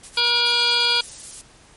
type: noise with tremolo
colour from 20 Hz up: blue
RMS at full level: -35 dBFS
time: 0.03-0.85 s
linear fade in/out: 5 ms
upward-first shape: sine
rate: 9.1 Hz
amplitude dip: 80%
type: harmonic tone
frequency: 477.7 Hz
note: A#4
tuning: 42 cents sharp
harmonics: 1 / 2 / 3 / 5 / 6 / 7 / 8 / 9 / 10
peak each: -32 / -28 / -26 / -25 / -30 / -21 / -30 / -24 / -22 dBFS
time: 0.17-1.01 s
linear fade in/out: 5 ms
type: noise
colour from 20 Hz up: violet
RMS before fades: -31 dBFS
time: 0.46-1.41 s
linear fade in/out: 0 ms
effects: pink hiss -50 dBFS RMS until 1.76 s + MP3 48 kbps